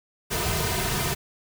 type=noise with comb filter; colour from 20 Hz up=pink; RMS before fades=-26 dBFS; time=0.3-1.15 s; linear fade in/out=20 ms; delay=3.6 ms; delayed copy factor=-0.9; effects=none